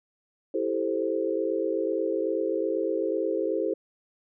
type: chord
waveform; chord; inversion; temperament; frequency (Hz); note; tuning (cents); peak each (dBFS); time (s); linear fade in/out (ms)
sine; A minor seventh; second; equal; 329.6 / 392 / 440 / 523.3; E4 / G4 / A4 / C5; 0 / 0 / 0 / 0; -30; 0.54-3.74; 5
effects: none